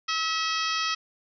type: harmonic tone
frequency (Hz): 645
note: E5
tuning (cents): -38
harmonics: 2 / 3 / 4 / 5 / 6 / 7 / 8 / 9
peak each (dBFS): -29 / -34 / -33 / -33 / -38 / -36 / -34 / -39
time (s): 0.08-0.95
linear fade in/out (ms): 10
effects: none